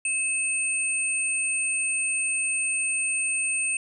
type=tone pair together; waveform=sine; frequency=2597 / 8711 Hz; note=E7 / C#9; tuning=-26 / -31 cents; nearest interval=octave + major sixth; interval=2095 cents; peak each=-26 dBFS; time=0.05-3.77 s; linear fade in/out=2 ms; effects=none